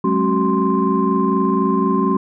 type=tone cluster; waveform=sine; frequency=188.1 / 212.2 / 271 / 376.5 / 1047 Hz; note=F#3 / G#3 / C#4 / F#4 / C6; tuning=+29 / +38 / -39 / +30 / +1 cents; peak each=-20 dBFS; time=0.04-2.17 s; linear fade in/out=5 ms; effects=tanh soft clip ceiling -4 dBFS